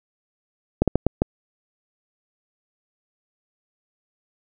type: slowing click train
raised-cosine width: 2 ms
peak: -3 dBFS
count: 5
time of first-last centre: 0.82-1.219 s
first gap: 57 ms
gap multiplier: 1.39
effects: none